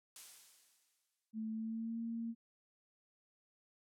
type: noise with exponential decay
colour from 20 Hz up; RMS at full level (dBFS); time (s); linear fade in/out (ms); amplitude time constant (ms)
blue; -47; 0.16-1.31; 1; 250
type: tone with pitch glide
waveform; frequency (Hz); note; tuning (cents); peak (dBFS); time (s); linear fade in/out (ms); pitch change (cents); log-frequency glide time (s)
sine; 219.9 to 229.8; A3 to A#3; -1 to -25; -38; 1.33-2.35; 50; +76; 1.51-1.99
effects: low-pass 10000 Hz 12 dB/octave